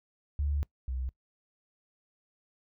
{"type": "tone pair in turn", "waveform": "sine", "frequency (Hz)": [72.2, 64.16], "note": ["D2", "C2"], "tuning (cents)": [-29, -33], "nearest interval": "major second", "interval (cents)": 204, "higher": "first", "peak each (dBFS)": [-27, -31], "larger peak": "first", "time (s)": [[0.39, 0.63], [0.88, 1.09]], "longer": "first", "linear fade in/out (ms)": 0, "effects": ["noise-tail reverb RT60 0.1 s tail -22 dB re dry"]}